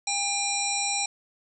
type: harmonic tone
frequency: 802 Hz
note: G5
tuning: 39 cents sharp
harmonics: 1 / 3 / 5 / 7 / 9 / 10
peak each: -32 / -32 / -32 / -32 / -32 / -32 dBFS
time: 0.07-1.06 s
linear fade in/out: 5 ms
effects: none